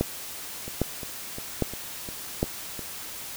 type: two click trains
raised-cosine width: 2 ms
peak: -9 / -23 dBFS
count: 4 / 7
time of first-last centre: 0.01-2.429 / 0.68-2.793 s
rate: 1.24 / 2.84 Hz
effects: white hiss -38 dBFS RMS until 3.36 s